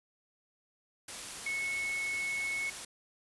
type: tone in noise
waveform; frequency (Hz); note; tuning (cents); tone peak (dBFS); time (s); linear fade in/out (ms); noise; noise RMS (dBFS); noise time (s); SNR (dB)
sine; 2200; C#7; -14; -32; 1.46-2.7; 5; white; -42; 1.08-2.85; +7
effects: resampled to 24000 Hz